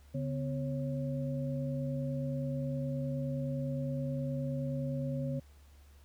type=tone cluster; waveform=sine; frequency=141.2 / 250.8 / 548 Hz; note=C#3 / B3 / C#5; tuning=+32 / +27 / -20 cents; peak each=-34 / -38 / -40 dBFS; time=0.14-5.4 s; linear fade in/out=10 ms; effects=added 71 Hz sine -55 dBFS peak until 6.04 s + pink hiss -66 dBFS RMS until 6.04 s